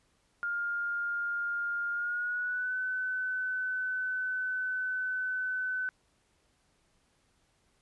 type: tone with pitch glide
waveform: sine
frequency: 1409 to 1510.1 Hz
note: F6 to F#6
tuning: +15 to +35 cents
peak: -30 dBFS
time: 0.43-5.89 s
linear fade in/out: 0 ms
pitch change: +120 cents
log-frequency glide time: 1.92-2.77 s
effects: pink hiss -71 dBFS RMS until 7.81 s + resampled to 24000 Hz